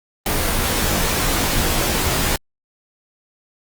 pink noise with comb filter, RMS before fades -19 dBFS, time 0.26-2.36 s, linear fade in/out 2 ms, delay 20 ms, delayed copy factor -0.9, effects Opus 24 kbps

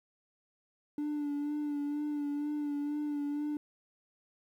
triangle tone with vibrato, 292.8 Hz, D4, 5 cents flat, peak -29 dBFS, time 0.98-3.57 s, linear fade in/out 2 ms, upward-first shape sine, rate 2.1 Hz, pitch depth 30 cents each way, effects tanh soft clip ceiling -26 dBFS + 11-bit

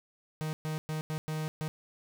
45% pulse tone bursts at uneven times, 155.7 Hz, D#3, 2 cents sharp, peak -32 dBFS, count 6, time 0.41-0.53 / 0.65-0.78 / 0.89-1.01 / 1.1-1.18 / 1.28-1.48 / 1.61-1.68 s, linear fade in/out 0 ms, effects none

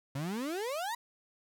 35% pulse exponential sweep, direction up, 130.81 to 987.8 Hz, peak -32 dBFS, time 0.15-0.95 s, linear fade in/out 5 ms, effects none

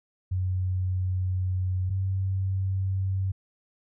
sine tone pair in turn, 92.4 / 95.49 Hz, F#2 / G2, -2 / -45 cents, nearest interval minor second, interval 57 cents, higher second, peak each -24 / -24 dBFS, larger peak neither, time 0.31-1.9 / 1.9-3.32 s, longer first, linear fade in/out 10 ms, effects none

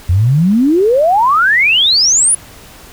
sine exponential sweep, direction up, 83.1 to 10240 Hz, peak -7 dBFS, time 0.09-2.35 s, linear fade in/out 5 ms, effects pink hiss -37 dBFS RMS until 2.92 s

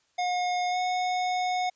square tone with pitch glide, 720 to 730.5 Hz, F#5 to F#5, -47 to -22 cents, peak -26 dBFS, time 0.18-1.7 s, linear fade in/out 10 ms, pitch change +25 cents, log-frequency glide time 0.7-0.77 s, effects white hiss -69 dBFS RMS until 1.75 s + resampled to 16000 Hz

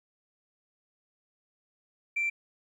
sine tone, 2349 Hz, D7, in tune, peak -25 dBFS, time 2.16-2.3 s, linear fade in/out 10 ms, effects tanh soft clip ceiling -23 dBFS + 11-bit

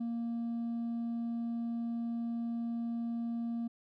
triangle tone with hard clipping, 233.1 Hz, A#3, in tune, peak -32 dBFS, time 0-3.68 s, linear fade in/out 10 ms, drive 1 dB, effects none

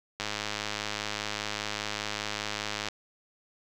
click train, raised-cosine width 0.2 ms, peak -14 dBFS, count 283, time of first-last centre 0.2-2.886 s, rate 105 Hz, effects none

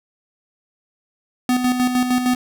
square tone with tremolo, 250 Hz, B3, 21 cents sharp, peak -15 dBFS, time 1.49-2.35 s, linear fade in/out 2 ms, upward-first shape square, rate 6.5 Hz, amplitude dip 50%, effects none

